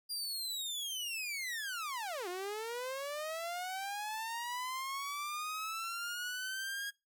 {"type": "linear two-way sweep", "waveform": "sawtooth", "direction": "down then up", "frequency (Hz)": [4837, 349.2, 1645], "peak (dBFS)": -34, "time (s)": [0.09, 6.91], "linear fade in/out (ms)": 20, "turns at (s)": 2.28, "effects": ["noise-tail reverb RT60 0.2 s tail -19 dB re dry"]}